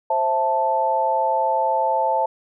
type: chord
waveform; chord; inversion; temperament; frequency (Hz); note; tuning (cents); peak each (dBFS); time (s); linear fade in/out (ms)
sine; A minor; first; just; 528 / 660 / 880; C5 / E5 / A5; +16 / +2 / 0; -24 / -24 / -19; 0.1-2.26; 5
effects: none